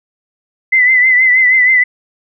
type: tone with vibrato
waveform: sine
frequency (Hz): 2024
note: B6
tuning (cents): +42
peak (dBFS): -6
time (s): 0.72-1.84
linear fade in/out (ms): 10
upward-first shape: triangle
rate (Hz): 6.3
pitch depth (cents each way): 64
effects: none